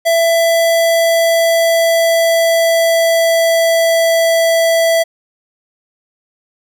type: tone with pitch glide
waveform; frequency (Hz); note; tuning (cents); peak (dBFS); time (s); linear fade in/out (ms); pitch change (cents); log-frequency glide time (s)
square; 666 to 661.4; E5 to E5; +18 to +6; -10; 0.05-5.04; 20; -12; 0.25-4.48
effects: none